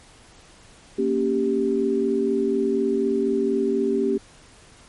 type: chord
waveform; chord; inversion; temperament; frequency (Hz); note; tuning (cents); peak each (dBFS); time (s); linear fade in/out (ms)
sine; G diminished; first; equal; 233.1 / 277.2 / 392; Bb3 / Db4 / G4; 0 / 0 / 0; -25 / -25 / -21; 0.98-4.18; 10
effects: pink hiss -50 dBFS RMS until 4.88 s + MP3 48 kbps